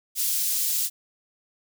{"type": "high-pass noise", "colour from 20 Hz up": "white", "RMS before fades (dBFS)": -25, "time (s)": [0.15, 0.9], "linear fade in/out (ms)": 50, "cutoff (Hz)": 4800, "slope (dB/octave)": 12, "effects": []}